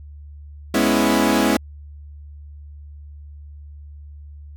sawtooth chord, C# minor seventh, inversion second, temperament equal, 207.7 / 246.9 / 277.2 / 329.6 Hz, G#3 / B3 / C#4 / E4, 0 / 0 / 0 / 0 cents, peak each -17 dBFS, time 0.74-1.57 s, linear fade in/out 5 ms, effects added 73 Hz sine -36 dBFS peak until 4.56 s

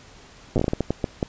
slowing click train, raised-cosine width 2 ms, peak -8 dBFS, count 12, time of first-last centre 0.56-1.228 s, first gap 8 ms, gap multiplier 1.37, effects pink hiss -48 dBFS RMS until 1.28 s + resampled to 16000 Hz

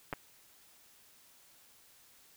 clicks, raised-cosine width 0.5 ms, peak -20 / -24 dBFS, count 2, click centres 0.128 / 0.135 s, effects white hiss -62 dBFS RMS until 2.36 s

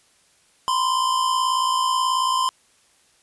square tone pair together, 982 / 1040.4 Hz, B5 / C6, -10 / -10 cents, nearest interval minor second, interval 100 cents, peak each -27 / -20 dBFS, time 0.68-2.49 s, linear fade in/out 0 ms, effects white hiss -59 dBFS RMS until 3.22 s + resampled to 24000 Hz

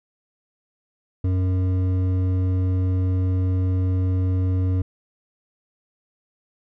sine tone with hard clipping, 92.5 Hz, F#2, in tune, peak -20 dBFS, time 1.24-4.82 s, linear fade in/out 5 ms, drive 9 dB, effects none

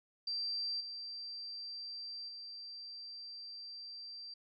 sine tone with level steps, 4699 Hz, D8, in tune, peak -35 / -42 / -45 dBFS, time 0.27-4.34 s, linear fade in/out 5 ms, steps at 0.8 / 2.28 s, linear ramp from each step 10 ms, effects none

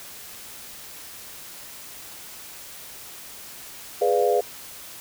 sine chord, G# diminished seventh, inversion none, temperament equal, 415.3 / 493.9 / 587.3 / 698.5 Hz, G#4 / B4 / D5 / F5, 0 / 0 / 0 / 0 cents, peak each -22 / -22 / -26 / -24 dBFS, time 4.01-4.41 s, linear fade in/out 10 ms, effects white hiss -41 dBFS RMS until 5 s

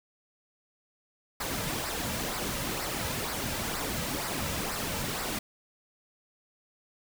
pink noise with flanger, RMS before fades -33 dBFS, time 1.4-5.39 s, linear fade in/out 5 ms, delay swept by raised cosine 0.3 to 2.8 ms, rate 2.1 Hz, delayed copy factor -0.55, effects none

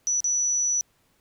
sine tone with dropouts, 5920 Hz, F#8, in tune, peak -21 dBFS, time 0.07-0.81 s, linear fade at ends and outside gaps 0 ms, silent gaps 0.204-0.243 s, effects pink hiss -66 dBFS RMS until 1.2 s

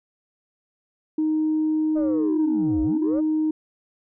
sine tone, 311.1 Hz, D#4, in tune, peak -18 dBFS, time 1.18-3.51 s, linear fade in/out 5 ms
sine linear two-way sweep, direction down then up, 622.3 to 50.6 to 622.3 Hz, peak -25 dBFS, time 1.95-3.21 s, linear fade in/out 20 ms, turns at 2.82 s
effects tanh soft clip ceiling -15 dBFS

